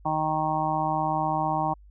harmonic tone, 155.8 Hz, D#3, 3 cents sharp, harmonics 1 / 2 / 4 / 5 / 6 / 7, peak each -32 / -33 / -33 / -27 / -29 / -32 dBFS, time 0.05-1.74 s, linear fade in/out 10 ms, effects added 50 Hz sine -48 dBFS peak until 1.9 s

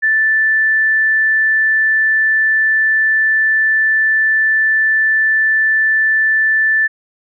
sine tone, 1760 Hz, A6, in tune, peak -10 dBFS, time 0.02-6.88 s, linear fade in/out 20 ms, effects none

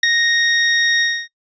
25% pulse tone with ADSR envelope, 1864.7 Hz, A#6, in tune, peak -5 dBFS, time 0.03-1.28 s, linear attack 4 ms, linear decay 9 ms, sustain -5 dB, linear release 270 ms, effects noise-tail reverb RT60 0.1 s tail -20 dB re dry + resampled to 16000 Hz

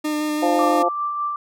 40% pulse tone with vibrato, 302.6 Hz, D#4, 48 cents flat, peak -20 dBFS, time 0.04-0.83 s, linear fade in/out 10 ms, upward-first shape square, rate 6 Hz, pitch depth 9 cents each way
harmonic tone, 174.61 Hz, F3, in tune, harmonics 2 / 3 / 4 / 5, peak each -25 / -22 / -20 / -25 dBFS, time 0.42-0.89 s, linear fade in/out 10 ms
sine tone with tremolo, 1174.7 Hz, D6, in tune, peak -20 dBFS, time 0.59-1.36 s, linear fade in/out 2 ms, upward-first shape sine, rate 5 Hz, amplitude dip 35%
effects none

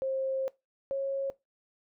sine tone pair in turn, 532 / 546 Hz, C5 / C#5, +29 / -26 cents, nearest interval unison, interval 45 cents, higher second, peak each -28 dBFS, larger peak neither, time 0.02-0.48 / 0.91-1.3 s, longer first, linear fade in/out 0 ms, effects noise-tail reverb RT60 0.2 s tail -20 dB re dry

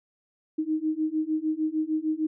sine beating tone pair, 308.9 / 315.5 Hz, D#4 / D#4, -12 / +24 cents, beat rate 6.6 Hz, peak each -28 / -27 dBFS, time 0.58-2.27 s, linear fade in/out 10 ms, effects none

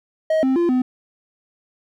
triangle tone with pitch steps, 632 / 263.1 / 344.5 / 253.7 Hz, D#5 / C4 / F4 / B3, +27 / +10 / -24 / +47 cents, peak -13 dBFS, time 0.3-0.82 s, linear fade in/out 5 ms, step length 130 ms, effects none

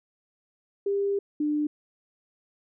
sine tone pair in turn, 399.5 / 298.5 Hz, G4 / D4, +33 / +28 cents, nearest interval perfect fourth, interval 505 cents, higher first, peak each -23 dBFS, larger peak neither, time 0.86-1.19 / 1.4-1.67 s, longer first, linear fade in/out 5 ms, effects none

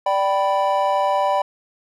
triangle chord, G major, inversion second, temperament equal with one note detuned, 587.3 / 776.8 / 987.8 Hz, D5 / G5 / B5, 0 / -16 / 0 cents, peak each -19 dBFS, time 0.06-1.42 s, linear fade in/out 5 ms, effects none

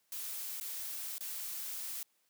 blue noise with dropouts, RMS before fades -41 dBFS, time 0.12-2.03 s, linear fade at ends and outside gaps 2 ms, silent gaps 0.6-0.61 / 1.182-1.207 s, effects white hiss -75 dBFS RMS until 2.29 s + high-pass 150 Hz 12 dB/octave

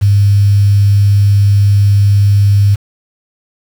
sine tone with quantisation, 100.9 Hz, G#2, 49 cents flat, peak -5 dBFS, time 0.01-2.76 s, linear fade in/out 20 ms, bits 5, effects none

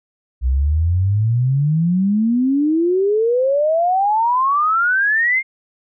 sine exponential sweep, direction up, 60.9 to 2149 Hz, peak -13 dBFS, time 0.41-5.43 s, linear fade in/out 50 ms, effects none

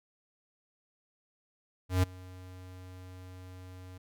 square tone with ADSR envelope, 92 Hz, F#2, 9 cents flat, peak -22 dBFS, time 1.89-3.98 s, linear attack 140 ms, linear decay 13 ms, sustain -24 dB, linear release 8 ms, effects none

